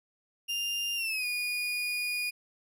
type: tone with pitch glide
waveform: 35% pulse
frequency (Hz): 2800 to 2452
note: F7 to D#7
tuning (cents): +4 to -26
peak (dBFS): -28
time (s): 0.48-2.31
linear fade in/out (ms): 20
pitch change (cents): -230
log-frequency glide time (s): 0.96-1.26
effects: none